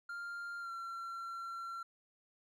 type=tone with pitch glide; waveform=triangle; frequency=1396.9 to 1361.8 Hz; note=F6 to F6; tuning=0 to -44 cents; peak=-39 dBFS; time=0.09-1.83 s; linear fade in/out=5 ms; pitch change=-44 cents; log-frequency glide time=0.6-0.71 s; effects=none